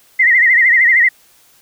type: tone with vibrato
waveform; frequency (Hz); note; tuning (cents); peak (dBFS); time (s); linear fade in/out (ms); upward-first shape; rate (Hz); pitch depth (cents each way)
sine; 1975.5; B6; 0; -7; 0.19-1.09; 10; sine; 13; 110
effects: white hiss -50 dBFS RMS until 1.61 s